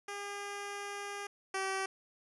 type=tone pair in turn; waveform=10% pulse; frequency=404.5 / 384.6 Hz; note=G#4 / G4; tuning=-46 / -33 cents; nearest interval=minor second; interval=87 cents; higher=first; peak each=-31 / -25 dBFS; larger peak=second; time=0.08-1.27 / 1.54-1.86 s; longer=first; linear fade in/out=5 ms; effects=resampled to 24000 Hz